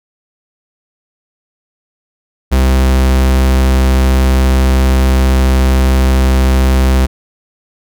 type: tone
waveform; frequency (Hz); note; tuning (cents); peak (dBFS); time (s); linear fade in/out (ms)
45% pulse; 65.2; C2; -5; -7; 2.51-7.07; 20
effects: none